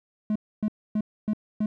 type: tone bursts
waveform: triangle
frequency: 212.9 Hz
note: G#3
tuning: 43 cents sharp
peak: -20 dBFS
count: 5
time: 0.3-1.66 s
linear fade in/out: 2 ms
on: 56 ms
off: 270 ms
effects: none